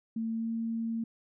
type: tone with pitch glide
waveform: sine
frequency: 225.5 to 227.6 Hz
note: A3 to A#3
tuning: +43 to -41 cents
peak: -30 dBFS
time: 0.16-1.04 s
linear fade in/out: 5 ms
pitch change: +16 cents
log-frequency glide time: 0.35-0.48 s
effects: none